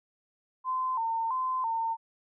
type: tone with vibrato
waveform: sine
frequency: 967 Hz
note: B5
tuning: 37 cents flat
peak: -27 dBFS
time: 0.64-1.97 s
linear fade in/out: 50 ms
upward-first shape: square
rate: 1.5 Hz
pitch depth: 110 cents each way
effects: none